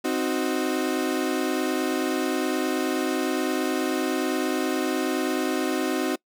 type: chord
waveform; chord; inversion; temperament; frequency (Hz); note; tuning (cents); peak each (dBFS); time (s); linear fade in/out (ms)
35% pulse; C diminished; none; equal; 261.6 / 311.1 / 370; C4 / Eb4 / Gb4; 0 / 0 / 0; -26; 0.04-6.16; 10
effects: noise-tail reverb RT60 0.1 s tail -24 dB re dry